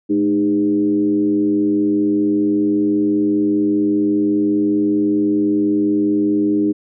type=tone with frequency modulation; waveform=sine; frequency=307.4 Hz; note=D#4; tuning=21 cents flat; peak=-13 dBFS; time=0.09-6.73 s; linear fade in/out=20 ms; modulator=94.9 Hz; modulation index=0.73; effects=none